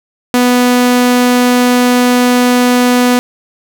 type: tone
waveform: sawtooth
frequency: 246.9 Hz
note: B3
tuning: in tune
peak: -3 dBFS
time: 0.34-3.19 s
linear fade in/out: 0 ms
effects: none